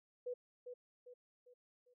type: tone with echo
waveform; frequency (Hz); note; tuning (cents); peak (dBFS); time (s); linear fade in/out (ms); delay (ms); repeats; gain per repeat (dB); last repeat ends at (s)
sine; 493.9; B4; 0; -39; 0.26-0.34; 10; 400; 4; -7; 1.94
effects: none